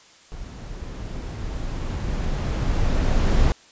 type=noise with level ramp; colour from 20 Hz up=brown; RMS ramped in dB=-36 to -17 dBFS; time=0.32-3.52 s; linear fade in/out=0 ms; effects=white hiss -51 dBFS RMS until 3.71 s + resampled to 16000 Hz